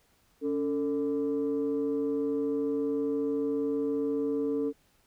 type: tone pair together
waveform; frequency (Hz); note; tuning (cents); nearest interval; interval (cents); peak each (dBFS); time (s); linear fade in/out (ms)
sine; 281.4 / 446.7; C#4 / A4; +26 / +26; minor sixth; 800; -28; 0.41-4.73; 50
effects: tanh soft clip ceiling -22 dBFS + pink hiss -67 dBFS RMS until 5.06 s

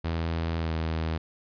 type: tone with pitch glide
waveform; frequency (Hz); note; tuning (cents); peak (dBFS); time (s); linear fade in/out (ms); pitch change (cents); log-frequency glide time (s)
sawtooth; 82.41 to 80.57; E2 to E2; 0 to -39; -23; 0.04-1.18; 10; -39; 0.58-0.72
effects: resampled to 11025 Hz

